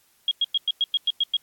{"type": "tone bursts", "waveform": "sine", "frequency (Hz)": 3278, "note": "G#7", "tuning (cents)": -23, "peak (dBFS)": -18, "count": 9, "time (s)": [0.28, 1.368], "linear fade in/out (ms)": 2, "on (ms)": 32, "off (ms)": 100, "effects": ["white hiss -62 dBFS RMS until 1.42 s", "AAC 64 kbps"]}